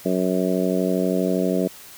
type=harmonic tone; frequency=92.5 Hz; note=F#2; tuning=in tune; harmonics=2 / 3 / 4 / 5 / 6 / 7; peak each=-23 / -25 / -26 / -27 / -28 / -28 dBFS; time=0.05-1.68 s; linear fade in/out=10 ms; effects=white hiss -43 dBFS RMS until 1.97 s